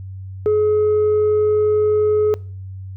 sine tone with tanh clipping, 424.3 Hz, G#4, 37 cents sharp, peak -13 dBFS, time 0.46-2.34 s, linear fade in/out 0 ms, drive 1 dB, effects noise-tail reverb RT60 0.5 s tail -24 dB re dry + added 95 Hz sine -29 dBFS peak until 2.96 s

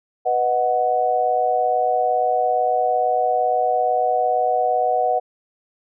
sine chord, B major, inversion none, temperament equal, 493.9 / 622.3 / 740 Hz, B4 / D#5 / F#5, 0 / 0 / 0 cents, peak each -23 / -23 / -18 dBFS, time 0.25-5.2 s, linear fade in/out 20 ms, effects none

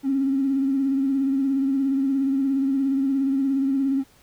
triangle tone with vibrato, 271.5 Hz, C#4, 36 cents flat, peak -15 dBFS, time 0.03-4.04 s, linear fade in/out 50 ms, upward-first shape sine, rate 17 Hz, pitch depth 45 cents each way, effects tanh soft clip ceiling -17 dBFS + pink hiss -56 dBFS RMS until 4.22 s

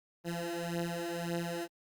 15% pulse beating tone pair, 169.7 / 171.5 Hz, F3 / F3, -49 / -31 cents, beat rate 1.8 Hz, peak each -31 dBFS, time 0.24-1.68 s, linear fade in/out 50 ms, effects Opus 48 kbps

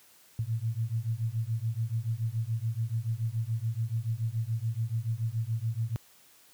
sine beating tone pair, 110 / 117 Hz, A2 / A#2, 0 / +7 cents, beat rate 7 Hz, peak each -31 / -31 dBFS, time 0.39-5.96 s, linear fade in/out 0 ms, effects white hiss -59 dBFS RMS until 6.53 s + high-pass 60 Hz 12 dB/octave

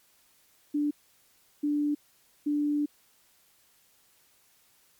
sine tone bursts at uneven times, 293.7 Hz, D4, in tune, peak -24 dBFS, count 3, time 0.74-0.91 / 1.63-1.95 / 2.46-2.86 s, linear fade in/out 10 ms, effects white hiss -64 dBFS RMS until 4.99 s + MP3 96 kbps

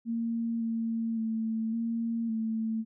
sine tone with pitch steps, 230.4 / 227.4 / 223 / 230 / 222.6 Hz, A#3 / A#3 / A3 / A#3 / A3, -20 / -43 / +23 / -23 / +20 cents, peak -28 dBFS, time 0.05-2.85 s, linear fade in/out 50 ms, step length 560 ms, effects none

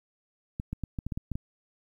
clicks, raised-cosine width 5 ms, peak -20 dBFS, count 9, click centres 0.599 / 0.73 / 0.837 / 0.988 / 1.066 / 1.122 / 1.175 / 1.317 / 1.355 s, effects 10-bit

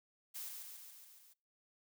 blue noise with echo, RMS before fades -45 dBFS, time 0.34-0.5 s, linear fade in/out 20 ms, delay 140 ms, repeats 6, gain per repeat -3 dB, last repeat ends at 1.34 s, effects noise-tail reverb RT60 0.4 s tail -26 dB re dry

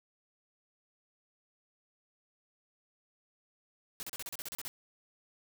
white noise bursts, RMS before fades -41 dBFS, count 11, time 4-4.68 s, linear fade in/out 0 ms, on 30 ms, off 35 ms, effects none

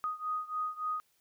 sine beating tone pair, 1244.5 / 1248 Hz, D#6 / D#6, 0 / +5 cents, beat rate 3.5 Hz, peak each -35 / -37 dBFS, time 0.04-1 s, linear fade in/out 0 ms, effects white hiss -72 dBFS RMS until 1.2 s

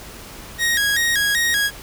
sawtooth tone with vibrato, 1760 Hz, A6, in tune, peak -13 dBFS, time 0.58-1.71 s, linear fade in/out 50 ms, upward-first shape square, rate 2.6 Hz, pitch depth 110 cents each way, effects added 50 Hz sine -45 dBFS peak until 1.82 s + pink hiss -38 dBFS RMS until 1.82 s

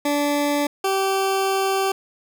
20% pulse tone pair in turn, 290 / 387.1 Hz, D4 / G4, -22 / -22 cents, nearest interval perfect fourth, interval 500 cents, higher second, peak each -14 dBFS, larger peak neither, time 0.05-0.67 / 0.84-1.92 s, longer second, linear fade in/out 5 ms, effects none

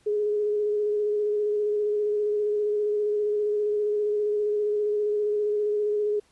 sine tone with vibrato, 418.2 Hz, G#4, 12 cents sharp, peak -22 dBFS, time 0.06-6.2 s, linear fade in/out 10 ms, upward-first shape square, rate 15 Hz, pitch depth 16 cents each way, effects pink hiss -63 dBFS RMS until 6.31 s + resampled to 24000 Hz

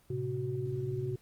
sine tone cluster, 112.2 / 132.4 / 371.4 Hz, A2 / C3 / F#4, +34 / +21 / +7 cents, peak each -38 / -35 / -36 dBFS, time 0.1-1.16 s, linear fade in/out 5 ms, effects pink hiss -65 dBFS RMS until 1.21 s + Opus 24 kbps

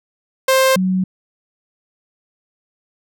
sawtooth / sine tone pair in turn, 527 / 186.32 Hz, C5 / F#3, +12 / +12 cents, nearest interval octave + tritone, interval 1800 cents, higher first, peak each -7 / -14 dBFS, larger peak first, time 0.48-0.76 / 0.76-1.04 s, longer neither, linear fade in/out 5 ms, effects none

